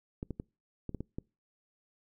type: clicks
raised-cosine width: 3 ms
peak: -24 dBFS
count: 7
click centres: 0.229 / 0.307 / 0.399 / 0.893 / 0.947 / 1.006 / 1.185 s
effects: noise-tail reverb RT60 0.3 s tail -26 dB re dry